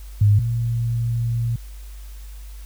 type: tone pair in turn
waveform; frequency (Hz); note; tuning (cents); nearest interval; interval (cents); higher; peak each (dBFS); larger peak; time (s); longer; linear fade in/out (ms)
sine; 103.3 / 117.3; G#2 / A#2; -9 / +11; major second; 220; second; -11 / -19; first; 0.21-0.39 / 0.39-1.56; second; 5
effects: added 50 Hz sine -34 dBFS peak until 2.65 s + white hiss -50 dBFS RMS until 2.65 s